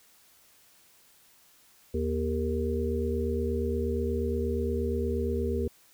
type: harmonic tone with a mistuned harmonic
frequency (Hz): 79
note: D#2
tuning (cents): +27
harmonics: 1 / 3 / 5 / 6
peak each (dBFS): -30 / -33 / -32 / -33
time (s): 1.94-5.68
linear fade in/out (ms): 5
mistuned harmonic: 6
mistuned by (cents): -39
effects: white hiss -60 dBFS RMS until 5.93 s